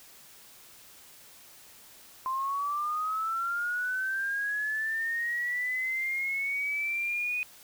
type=linear sweep; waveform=sine; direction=up; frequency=1036 to 2489 Hz; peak=-28 dBFS; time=2.26-7.43 s; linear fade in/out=0 ms; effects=white hiss -53 dBFS RMS until 7.63 s